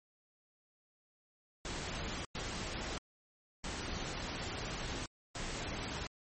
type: noise bursts at uneven times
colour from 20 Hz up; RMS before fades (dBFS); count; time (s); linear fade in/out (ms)
pink; -40; 4; 1.65-2.25 / 2.35-2.98 / 3.64-5.06 / 5.35-6.07; 2
effects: MP3 32 kbps